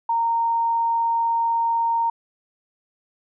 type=tone; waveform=sine; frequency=924 Hz; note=A#5; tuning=16 cents flat; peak=-18 dBFS; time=0.09-2.1 s; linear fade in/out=5 ms; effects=none